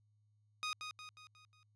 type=tone with echo; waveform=15% pulse; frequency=1244.5 Hz; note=D#6; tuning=in tune; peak=-31 dBFS; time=0.63-0.73 s; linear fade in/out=0 ms; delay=180 ms; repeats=5; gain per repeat=-6 dB; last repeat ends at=1.63 s; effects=added 105 Hz sine -70 dBFS peak until 1.75 s + resampled to 22050 Hz